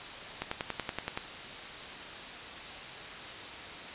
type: click train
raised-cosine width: 0.3 ms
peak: -16 dBFS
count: 9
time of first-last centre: 0.42-1.175 s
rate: 10.6 Hz
effects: white hiss -42 dBFS RMS until 3.94 s + resampled to 8000 Hz